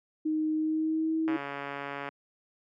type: tone with pitch glide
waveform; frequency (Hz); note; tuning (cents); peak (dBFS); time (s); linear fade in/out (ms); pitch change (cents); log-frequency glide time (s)
sine; 311.1 to 320.4; D#4 to E4; 0 to -49; -25; 0.25-1.37; 10; +51; 0.54-1.15
type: click train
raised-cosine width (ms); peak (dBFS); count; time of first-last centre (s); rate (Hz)
0.5; -21; 115; 1.28-2.089; 141
effects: high-pass 200 Hz 12 dB/octave